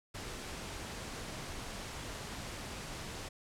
pink noise, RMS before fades -43 dBFS, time 0.14-3.29 s, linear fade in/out 10 ms, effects low-pass 9000 Hz 12 dB/octave

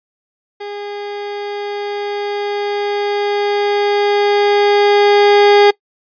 30% pulse tone with level ramp, 409.2 Hz, G#4, 26 cents flat, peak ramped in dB -22 to -3 dBFS, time 0.6-5.71 s, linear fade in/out 10 ms, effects noise-tail reverb RT60 0.1 s tail -22 dB re dry + resampled to 11025 Hz

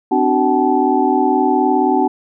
sine tone cluster, 260.4 / 299.6 / 377.4 / 759 / 863 Hz, C4 / D4 / F#4 / F#5 / A5, -8 / +35 / +34 / +44 / -34 cents, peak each -18 dBFS, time 0.11-2.08 s, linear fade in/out 10 ms, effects none

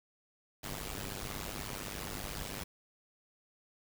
pink noise with amplitude modulation, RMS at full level -37 dBFS, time 0.63-2.64 s, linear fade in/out 10 ms, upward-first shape sine, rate 100 Hz, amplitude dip 95%, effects none

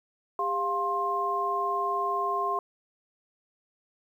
sine tone cluster, 401 / 700 / 1059 Hz, G4 / F5 / C6, +39 / +4 / +21 cents, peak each -33 / -32 / -27 dBFS, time 0.39-2.59 s, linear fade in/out 2 ms, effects 10-bit

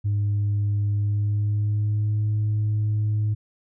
sine tone with pitch glide, 102.6 to 106.22 Hz, G#2 to G#2, -21 to +39 cents, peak -18 dBFS, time 0.04-3.35 s, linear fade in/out 20 ms, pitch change +60 cents, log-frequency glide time 0.92-2.27 s, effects tanh soft clip ceiling -18 dBFS

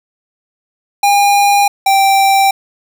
square tone pair in turn, 809 / 782.8 Hz, G#5 / G5, -46 / -3 cents, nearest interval minor second, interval 57 cents, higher first, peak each -8 dBFS, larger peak neither, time 1.03-1.68 / 1.86-2.51 s, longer neither, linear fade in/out 5 ms, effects none

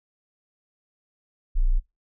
sine tone, 30.03 Hz, B0, 48 cents flat, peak -17 dBFS, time 1.55-1.8 s, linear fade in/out 20 ms, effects noise-tail reverb RT60 0.2 s tail -21 dB re dry

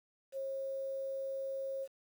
sine tone with quantisation, 540 Hz, C#5, 45 cents flat, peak -36 dBFS, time 0.32-1.88 s, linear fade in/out 50 ms, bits 10, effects none

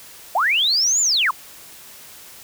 sine linear two-way sweep, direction up then down, 622.3 to 7230 to 915 Hz, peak -15 dBFS, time 0.35-1.31 s, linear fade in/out 5 ms, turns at 1.01 s, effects white hiss -42 dBFS RMS until 2.43 s

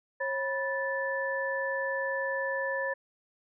sine tone cluster, 542 / 978 / 1752 Hz, C#5 / B5 / A6, -39 / -17 / -8 cents, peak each -32 / -37 / -32 dBFS, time 0.2-2.94 s, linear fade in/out 10 ms, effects none

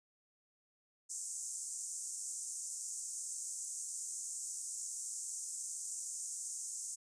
pink band-pass noise, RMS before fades -43 dBFS, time 1.09-6.96 s, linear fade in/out 20 ms, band 6500 to 9200 Hz, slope 48 dB/octave, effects resampled to 22050 Hz

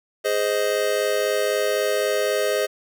square chord, Ab major, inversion none, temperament just, 415.3 / 519.1 / 623 Hz, Ab4 / C5 / Eb5, 0 / -14 / +2 cents, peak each -25 dBFS, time 0.24-2.67 s, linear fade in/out 20 ms, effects none

